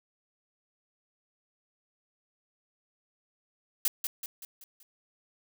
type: noise with echo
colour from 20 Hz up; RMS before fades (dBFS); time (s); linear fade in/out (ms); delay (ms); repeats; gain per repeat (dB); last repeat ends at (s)
blue; -26; 3.85-3.88; 2; 190; 5; -6; 4.83
effects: none